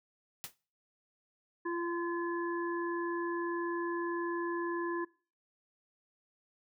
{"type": "noise with exponential decay", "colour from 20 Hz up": "white", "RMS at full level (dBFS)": -38, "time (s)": [0.44, 0.55], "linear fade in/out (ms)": 0, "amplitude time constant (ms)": 22}
{"type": "harmonic tone", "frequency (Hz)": 342.7, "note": "F4", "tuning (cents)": -33, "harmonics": [1, 3, 5], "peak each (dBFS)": [-34, -39, -41], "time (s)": [1.65, 5.05], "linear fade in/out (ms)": 10}
{"effects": ["noise-tail reverb RT60 0.4 s tail -22 dB re dry"]}